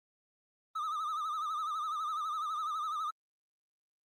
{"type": "tone with vibrato", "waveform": "triangle", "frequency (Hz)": 1244.5, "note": "D#6", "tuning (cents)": 0, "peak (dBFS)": -31, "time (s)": [0.75, 3.11], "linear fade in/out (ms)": 10, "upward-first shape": "sine", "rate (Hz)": 12, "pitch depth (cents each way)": 89, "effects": ["Opus 24 kbps"]}